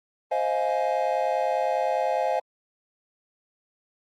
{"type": "chord", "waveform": "triangle", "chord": "F minor seventh", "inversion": "second", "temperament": "just", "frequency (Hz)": [523.8, 628.6, 698.5, 838.1], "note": ["C5", "Eb5", "F5", "Ab5"], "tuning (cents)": [2, 18, 0, 16], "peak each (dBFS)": -26, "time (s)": [0.31, 2.4], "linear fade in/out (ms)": 10, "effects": ["Opus 32 kbps"]}